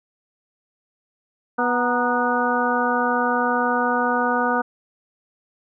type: harmonic tone with a mistuned harmonic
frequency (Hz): 245.5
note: B3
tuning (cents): -10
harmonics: 1 / 2 / 3 / 4 / 5 / 6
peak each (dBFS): -25 / -25 / -25 / -25 / -25 / -25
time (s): 1.58-4.62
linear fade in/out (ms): 10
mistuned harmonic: 4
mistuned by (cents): -74
effects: none